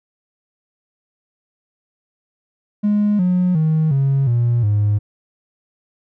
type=tone with pitch steps; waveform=triangle; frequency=207.7 / 180.81 / 157.41 / 137.03 / 119.29 / 103.85 Hz; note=G#3 / F#3 / D#3 / C#3 / A#2 / G#2; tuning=0 / -40 / +20 / -20 / +40 / 0 cents; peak=-10 dBFS; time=2.83-4.99 s; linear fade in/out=20 ms; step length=360 ms; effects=tanh soft clip ceiling -9 dBFS